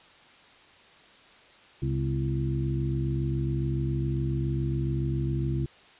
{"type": "harmonic tone with a mistuned harmonic", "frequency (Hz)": 67.2, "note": "C2", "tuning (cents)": 47, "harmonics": [1, 2, 3, 4, 5], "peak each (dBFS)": [-32, -27, -38, -39, -34], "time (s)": [1.82, 5.66], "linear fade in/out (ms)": 5, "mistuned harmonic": 4, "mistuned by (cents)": -100, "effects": ["white hiss -54 dBFS RMS until 5.99 s", "resampled to 8000 Hz"]}